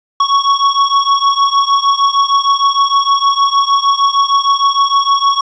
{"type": "beating tone pair", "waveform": "square", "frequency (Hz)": [1110, 1116.5], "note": ["C#6", "C#6"], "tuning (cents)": [2, 12], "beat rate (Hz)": 6.5, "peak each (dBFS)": [-12, -14], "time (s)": [0.2, 5.41], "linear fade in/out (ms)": 5, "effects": ["resampled to 16000 Hz", "8-bit"]}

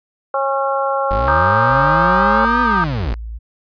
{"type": "harmonic tone", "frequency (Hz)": 272.9, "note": "C#4", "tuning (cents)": -27, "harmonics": [2, 3, 4, 5], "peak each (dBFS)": [-19, -21, -22, -23], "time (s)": [0.34, 2.45], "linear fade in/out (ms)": 2}
{"type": "linear two-way sweep", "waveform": "35% pulse", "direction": "up then down", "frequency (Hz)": [45.68, 249.9, 45.68], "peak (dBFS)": -17, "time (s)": [1.11, 3.14], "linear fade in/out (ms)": 0, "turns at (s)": 2.62}
{"type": "chord", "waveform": "sine", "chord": "Eb major seventh", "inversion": "second", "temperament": "equal with one note detuned", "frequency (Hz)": [932.3, 1195.9, 1244.5, 1568], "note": ["Bb5", "D6", "Eb6", "G6"], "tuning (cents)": [0, 31, 0, 0], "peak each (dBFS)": -19, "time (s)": [1.28, 2.84], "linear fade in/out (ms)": 0}
{"type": "tone", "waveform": "sine", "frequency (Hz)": 55.9, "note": "A1", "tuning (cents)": 28, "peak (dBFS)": -25, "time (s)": [1.69, 3.39], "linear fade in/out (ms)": 20}
{"effects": ["resampled to 11025 Hz"]}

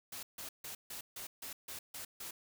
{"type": "noise bursts", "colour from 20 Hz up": "white", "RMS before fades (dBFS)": -45, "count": 9, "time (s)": [0.12, 2.31], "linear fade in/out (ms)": 5, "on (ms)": 110, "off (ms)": 150, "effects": []}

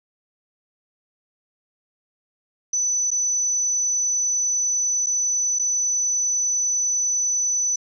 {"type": "tone with dropouts", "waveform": "sine", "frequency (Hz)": 5990, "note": "F#8", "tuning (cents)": 20, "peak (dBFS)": -19, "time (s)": [2.73, 7.76], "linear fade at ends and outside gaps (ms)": 5, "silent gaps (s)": [[3.106, 3.114], [5.062, 5.067], [5.588, 5.594]], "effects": []}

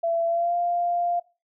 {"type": "tone with pitch glide", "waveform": "sine", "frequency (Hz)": [671, 697.5], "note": ["E5", "F5"], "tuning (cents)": [31, -2], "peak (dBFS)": -21, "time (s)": [0.03, 1.2], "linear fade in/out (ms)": 10, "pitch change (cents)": 67, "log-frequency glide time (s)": [0.26, 0.55], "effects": ["noise-tail reverb RT60 0.3 s tail -21 dB re dry"]}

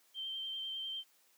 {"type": "tone with vibrato", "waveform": "sine", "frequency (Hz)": 3136, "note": "G7", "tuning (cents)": 0, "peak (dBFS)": -38, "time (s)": [0.14, 1.04], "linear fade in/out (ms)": 50, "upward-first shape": "sine", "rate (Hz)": 10, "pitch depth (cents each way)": 16, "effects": ["white hiss -69 dBFS RMS until 1.37 s", "high-pass 300 Hz 12 dB/octave"]}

